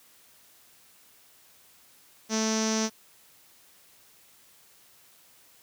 sawtooth tone with low-pass filter, 220 Hz, A3, in tune, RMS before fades -27 dBFS, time 2.29-2.9 s, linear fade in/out 50 ms, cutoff 5900 Hz, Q 8.9, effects white hiss -58 dBFS RMS until 5.62 s + high-pass 60 Hz 12 dB/octave

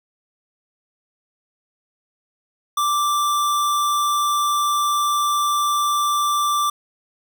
square tone, 1174.7 Hz, D6, in tune, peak -18 dBFS, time 2.77-6.7 s, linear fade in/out 5 ms, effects none

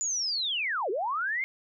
sine linear two-way sweep, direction down then up, 7050 to 349.2 to 2175 Hz, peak -27 dBFS, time 0.01-1.44 s, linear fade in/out 0 ms, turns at 0.9 s, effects none

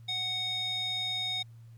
square tone with band-pass filter, 742 Hz, F#5, 5 cents sharp, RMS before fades -33 dBFS, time 0.08-1.43 s, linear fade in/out 10 ms, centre 3500 Hz, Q 6.3, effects added 115 Hz sine -48 dBFS peak until 1.77 s + pink hiss -70 dBFS RMS until 1.77 s

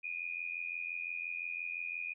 sine tone with amplitude modulation, 2455 Hz, D#7, 24 cents flat, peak -33 dBFS, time 0.03-2.14 s, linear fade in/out 20 ms, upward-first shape sine, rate 85.8 Hz, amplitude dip 85%, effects none

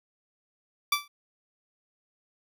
15% pulse tone with exponential decay, 1163 Hz, D6, 17 cents flat, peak -13 dBFS, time 0.92-1.08 s, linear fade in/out 5 ms, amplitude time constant 34 ms, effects none

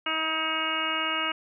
harmonic tone, 317.8 Hz, D#4, 37 cents sharp, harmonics 1 / 2 / 3 / 4 / 5 / 6 / 7 / 8 / 9, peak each -38 / -38 / -37 / -31 / -35 / -42 / -33 / -38 / -30 dBFS, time 0.06-1.32 s, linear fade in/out 5 ms, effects none

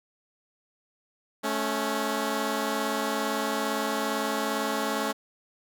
10% pulse tone pair together, 217.3 / 277.2 Hz, A3 / C#4, -21 / 0 cents, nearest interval major third, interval 421 cents, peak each -21 dBFS, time 1.43-5.13 s, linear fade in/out 20 ms, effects none

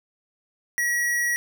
square tone, 1917 Hz, A#6, 48 cents sharp, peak -22 dBFS, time 0.78-1.36 s, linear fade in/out 0 ms, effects none

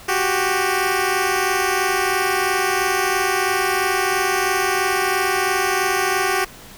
10% pulse tone pair together, 368.7 / 391.7 Hz, F#4 / G4, -6 / -1 cents, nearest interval minor second, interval 105 cents, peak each -12 dBFS, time 0.08-6.45 s, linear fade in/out 10 ms, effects pink hiss -41 dBFS RMS until 6.77 s

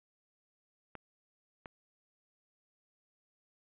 clicks, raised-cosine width 0.5 ms, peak -29 dBFS, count 2, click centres 0.953 / 1.658 s, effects resampled to 8000 Hz

